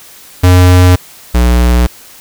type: tone pair in turn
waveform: square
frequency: 90.4 / 60.54 Hz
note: F#2 / B1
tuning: -40 / -34 cents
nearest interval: perfect fifth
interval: 694 cents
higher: first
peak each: -3 / -6 dBFS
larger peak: first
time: 0.43-0.96 / 1.34-1.87 s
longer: neither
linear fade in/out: 10 ms
effects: white hiss -36 dBFS RMS until 2.2 s